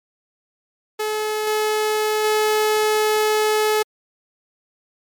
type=tone with level steps; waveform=sawtooth; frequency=428.6 Hz; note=A4; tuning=45 cents flat; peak=-17 / -14 / -12 dBFS; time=0.99-3.83 s; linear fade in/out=10 ms; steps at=1.47 / 2.24 s; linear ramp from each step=2 ms; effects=MP3 96 kbps